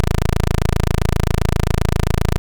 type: tone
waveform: 10% pulse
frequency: 27.56 Hz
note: A0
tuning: 4 cents sharp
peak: -6 dBFS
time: 0-2.38 s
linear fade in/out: 0 ms
effects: none